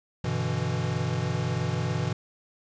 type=chord; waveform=square; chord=E minor seventh; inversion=first; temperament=equal with one note detuned; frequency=97.32 / 123.47 / 146.83 / 164.81 Hz; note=G2 / B2 / D3 / E3; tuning=-12 / 0 / 0 / 0 cents; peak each=-34 / -30 / -35 / -32 dBFS; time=0.24-2.13 s; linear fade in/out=5 ms; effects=resampled to 16000 Hz + 9-bit